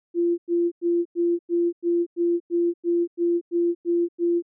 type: tone bursts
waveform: sine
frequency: 344 Hz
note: F4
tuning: 26 cents flat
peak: -18 dBFS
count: 13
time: 0.14-4.424 s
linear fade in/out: 50 ms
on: 240 ms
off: 97 ms
effects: none